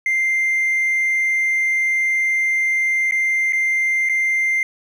triangle tone with dropouts, 2093 Hz, C7, in tune, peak -13 dBFS, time 0.06-4.63 s, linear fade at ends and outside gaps 2 ms, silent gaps 3.111-3.121 / 3.524-3.531 / 4.089-4.095 s, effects tanh soft clip ceiling -11 dBFS

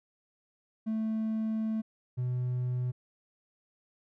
triangle tone pair in turn, 220 / 124.94 Hz, A3 / B2, 0 / +20 cents, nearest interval minor seventh, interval 980 cents, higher first, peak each -26 dBFS, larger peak neither, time 0.86-1.82 / 2.17-2.92 s, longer first, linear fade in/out 20 ms, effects tanh soft clip ceiling -22 dBFS

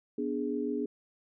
sine chord, G# diminished, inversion first, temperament equal, 246.9 / 293.7 / 415.3 Hz, B3 / D4 / G#4, 0 / 0 / 0 cents, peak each -34 dBFS, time 0.18-0.86 s, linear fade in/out 5 ms, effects none

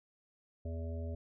harmonic tone, 82.41 Hz, E2, in tune, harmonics 1 / 3 / 5 / 7 / 8, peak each -37 / -47 / -50 / -49 / -54 dBFS, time 0.65-1.15 s, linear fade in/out 5 ms, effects none

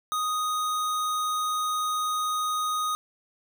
square tone, 1244.5 Hz, D#6, in tune, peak -26 dBFS, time 0.12-2.95 s, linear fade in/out 0 ms, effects none

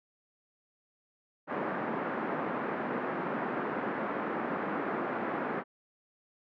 pink band-pass noise, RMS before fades -34 dBFS, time 1.47-5.64 s, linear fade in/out 50 ms, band 200 to 1700 Hz, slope 24 dB/octave, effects none

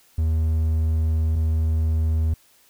triangle tone pair in turn, 79.6 / 79.6 Hz, D#2 / D#2, +40 / +40 cents, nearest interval unison, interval 0 cents, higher neither, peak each -16 dBFS, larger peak neither, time 0.18-1.36 / 1.36-2.34 s, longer first, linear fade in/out 5 ms, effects white hiss -57 dBFS RMS until 2.69 s

